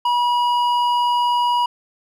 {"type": "tone with hard clipping", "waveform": "sine", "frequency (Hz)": 968, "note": "B5", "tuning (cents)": -35, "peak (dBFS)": -17, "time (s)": [0.05, 1.66], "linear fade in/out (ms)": 5, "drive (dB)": 8, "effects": []}